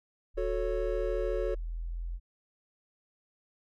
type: linear sweep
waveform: sine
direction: up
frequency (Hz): 37 to 43.14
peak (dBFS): -33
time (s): 0.34-2.2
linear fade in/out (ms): 50
type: chord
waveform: triangle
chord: F# minor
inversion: none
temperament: equal with one note detuned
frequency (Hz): 366.2 / 440 / 554.4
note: F#4 / A4 / C#5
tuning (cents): -18 / 0 / 0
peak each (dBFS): -32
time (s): 0.37-1.55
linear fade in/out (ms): 10
effects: none